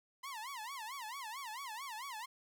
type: tone with vibrato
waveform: sawtooth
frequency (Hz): 983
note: B5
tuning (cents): -8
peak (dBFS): -39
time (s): 0.23-2.26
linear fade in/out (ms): 10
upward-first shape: sine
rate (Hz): 4.5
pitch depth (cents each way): 250
effects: none